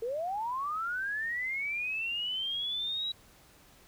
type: linear sweep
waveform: sine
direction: up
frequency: 440 to 3902 Hz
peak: -31 dBFS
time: 0.02-3.12 s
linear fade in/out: 5 ms
effects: pink hiss -59 dBFS RMS until 3.87 s